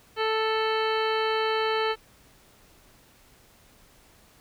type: harmonic tone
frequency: 440 Hz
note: A4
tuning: in tune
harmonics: 1 / 2 / 3 / 4 / 5 / 6 / 7 / 9 / 10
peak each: -26 / -30 / -31 / -34 / -37 / -38 / -35 / -40 / -42 dBFS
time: 0.16-1.96 s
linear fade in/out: 50 ms
effects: pink hiss -57 dBFS RMS until 4.4 s